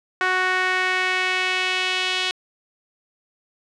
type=tone with band-pass filter sweep; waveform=sawtooth; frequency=370 Hz; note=F#4; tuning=in tune; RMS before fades=-22 dBFS; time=0.21-2.31 s; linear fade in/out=0 ms; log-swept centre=1600 to 3200 Hz; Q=2.1; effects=resampled to 24000 Hz